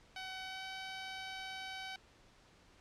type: tone with pitch glide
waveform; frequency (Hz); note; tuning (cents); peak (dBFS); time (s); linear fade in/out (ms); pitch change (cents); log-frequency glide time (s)
10% pulse; 755 to 761.6; F#5 to F#5; +35 to +50; -34; 0.16-1.96; 2; +15; 0.44-0.64
effects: pink hiss -64 dBFS RMS until 2.8 s + low-pass 6000 Hz 12 dB/octave